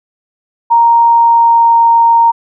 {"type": "tone with pitch glide", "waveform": "sine", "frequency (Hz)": [932.3, 926.9], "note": ["A#5", "A#5"], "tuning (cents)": [0, -10], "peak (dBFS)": -4, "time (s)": [0.7, 2.32], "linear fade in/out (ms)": 20, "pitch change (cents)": -10, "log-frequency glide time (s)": [1.04, 1.8], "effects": []}